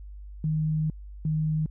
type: tone pair in turn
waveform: sine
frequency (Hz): 155.56 / 155.56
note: D#3 / D#3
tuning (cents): 0 / 0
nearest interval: unison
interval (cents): 0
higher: neither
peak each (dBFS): -23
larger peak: neither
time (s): 0.44-0.9 / 1.25-1.66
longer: first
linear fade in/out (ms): 2
effects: added 50 Hz sine -39 dBFS peak until 1.7 s